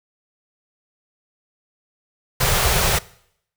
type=band-stop noise; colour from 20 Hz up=pink; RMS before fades=-18 dBFS; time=2.4-2.99 s; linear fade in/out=10 ms; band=180 to 390 Hz; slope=48 dB/octave; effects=noise-tail reverb RT60 0.7 s tail -21 dB re dry